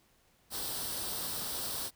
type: noise with comb filter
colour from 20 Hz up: white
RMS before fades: -37 dBFS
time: 0.5-1.91 s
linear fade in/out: 50 ms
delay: 0.22 ms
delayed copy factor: +0.6
effects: pink hiss -68 dBFS RMS until 1.95 s